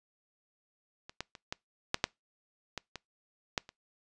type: clicks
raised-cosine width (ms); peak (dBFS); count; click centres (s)
0.2; -28 / -18 / -29 / -18 / -9 / -8 / -19 / -23 / -12 / -30; 10; 1.095 / 1.206 / 1.352 / 1.525 / 1.944 / 2.041 / 2.777 / 2.957 / 3.578 / 3.691
effects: noise-tail reverb RT60 0.2 s tail -25 dB re dry + resampled to 22050 Hz